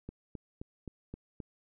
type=click train; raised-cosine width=3 ms; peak=-28 dBFS; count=6; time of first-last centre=0.09-1.402 s; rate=3.81 Hz; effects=none